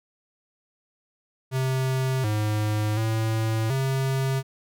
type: tone with pitch steps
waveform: square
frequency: 131.2 / 106.4 / 111.2 / 133.8 Hz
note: C3 / G#2 / A2 / C3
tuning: +5 / +42 / +19 / +39 cents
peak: -23 dBFS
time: 1.51-4.43 s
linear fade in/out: 50 ms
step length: 730 ms
effects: none